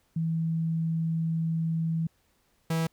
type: tone pair in turn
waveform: sine / 45% pulse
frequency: 163.1 / 163.1 Hz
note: E3 / E3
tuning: -18 / -18 cents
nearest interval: unison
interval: 0 cents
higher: neither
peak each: -25 dBFS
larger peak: neither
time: 0.16-2.07 / 2.7-2.87 s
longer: first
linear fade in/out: 5 ms
effects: pink hiss -69 dBFS RMS until 2.92 s